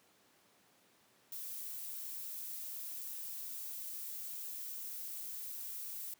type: noise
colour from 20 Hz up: violet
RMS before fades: -44 dBFS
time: 1.32-6.14 s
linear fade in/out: 2 ms
effects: pink hiss -68 dBFS RMS until 6.19 s + high-pass 200 Hz 12 dB/octave